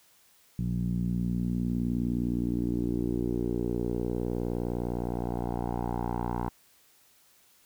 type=tone with low-pass filter sweep; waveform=10% pulse; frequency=59.6 Hz; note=A#1; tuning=39 cents sharp; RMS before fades=-30 dBFS; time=0.59-6.49 s; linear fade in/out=0 ms; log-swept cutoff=160 to 970 Hz; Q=2.9; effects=white hiss -62 dBFS RMS until 7.65 s

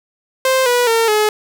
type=tone with pitch steps; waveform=sawtooth; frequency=523.3 / 488.3 / 455.6 / 425.1 Hz; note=C5 / B4 / A#4 / G#4; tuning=0 / -20 / -40 / +40 cents; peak=-8 dBFS; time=0.45-1.29 s; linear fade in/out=2 ms; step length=210 ms; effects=8-bit

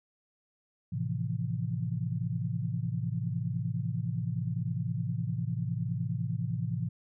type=chord; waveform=sine; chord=F major seventh; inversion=first; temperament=equal; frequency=110 / 130.81 / 164.81 / 174.61 Hz; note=A2 / C3 / E3 / F3; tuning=0 / 0 / 0 / 0 cents; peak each=-34 / -34 / -35 / -39 dBFS; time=0.92-6.89 s; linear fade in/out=10 ms; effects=none

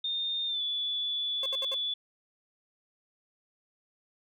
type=tone with pitch glide; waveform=sine; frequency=3641 to 3449 Hz; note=A#7 to A7; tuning=-41 to -35 cents; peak=-29 dBFS; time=0.04-1.94 s; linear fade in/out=5 ms; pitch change=-94 cents; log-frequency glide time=0.47-0.62 s
type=tone bursts; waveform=30% pulse; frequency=536 Hz; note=C5; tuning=42 cents sharp; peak=-34 dBFS; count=4; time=1.43-1.744 s; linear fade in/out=2 ms; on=29 ms; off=66 ms
effects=none

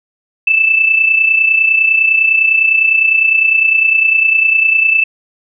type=tone with amplitude modulation; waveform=sine; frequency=2637 Hz; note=E7; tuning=in tune; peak=-5 dBFS; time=0.47-5.04 s; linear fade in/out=5 ms; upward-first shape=sine; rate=29.9 Hz; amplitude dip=60%; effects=none

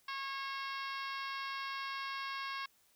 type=harmonic tone with a mistuned harmonic; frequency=545 Hz; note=C#5; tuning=29 cents flat; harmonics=2 / 3 / 4 / 5 / 6 / 7 / 8 / 9 / 10; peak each=-41 / -45 / -47 / -49 / -51 / -52 / -53 / -54 / -55 dBFS; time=0.08-2.66 s; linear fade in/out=5 ms; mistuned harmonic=8; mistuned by=+19 cents; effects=white hiss -70 dBFS RMS until 2.95 s

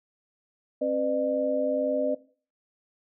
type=tone cluster; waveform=sine; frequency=267.2 / 501 / 603 Hz; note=C4 / B4 / D5; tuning=+36 / +25 / +46 cents; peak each=-30 / -29 / -26 dBFS; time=0.81-2.15 s; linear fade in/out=10 ms; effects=noise-tail reverb RT60 0.4 s tail -17 dB re dry

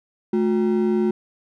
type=ring-modulated tone; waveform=triangle; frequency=288.5 Hz; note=D4; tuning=31 cents flat; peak=-12 dBFS; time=0.33-1.11 s; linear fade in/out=5 ms; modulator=72.4 Hz; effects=none

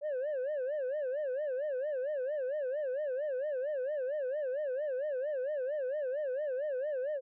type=tone with vibrato; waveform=sine; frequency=554.4 Hz; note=C#5; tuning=in tune; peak=-29 dBFS; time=0.01-7.21 s; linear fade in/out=50 ms; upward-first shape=sine; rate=4.4 Hz; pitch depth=180 cents each way; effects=tanh soft clip ceiling -31 dBFS

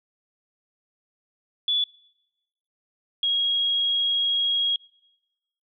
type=tone pair in turn; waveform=sine; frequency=3438 / 3291 Hz; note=A7 / G#7; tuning=-41 / -16 cents; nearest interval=minor second; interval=75 cents; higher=first; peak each=-20 dBFS; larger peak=neither; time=1.68-1.84 / 3.23-4.76 s; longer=second; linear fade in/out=2 ms; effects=noise-tail reverb RT60 1.0 s tail -25 dB re dry

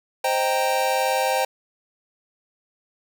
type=chord; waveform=square; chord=C minor seventh; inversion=none; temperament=equal with one note detuned; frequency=523.3 / 622.3 / 784 / 927.5 Hz; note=C5 / Eb5 / G5 / Bb5; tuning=0 / 0 / 0 / -9 cents; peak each=-25 / -29 / -24 / -28 dBFS; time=0.24-1.45 s; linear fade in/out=5 ms; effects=none

